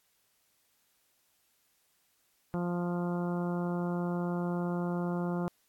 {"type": "harmonic tone", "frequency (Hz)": 175.2, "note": "F3", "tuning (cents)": 6, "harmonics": [1, 2, 3, 4, 5, 6, 7, 8], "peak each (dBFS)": [-31, -37, -41, -43, -45, -47, -48, -49], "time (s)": [2.54, 5.48], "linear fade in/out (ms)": 0, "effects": ["white hiss -72 dBFS RMS until 5.68 s", "AAC 64 kbps"]}